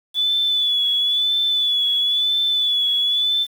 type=tone with vibrato; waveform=sine; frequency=3450 Hz; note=A7; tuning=35 cents flat; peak=-16 dBFS; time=0.14-3.47 s; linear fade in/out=50 ms; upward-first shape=sine; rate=0.99 Hz; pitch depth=43 cents each way; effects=7-bit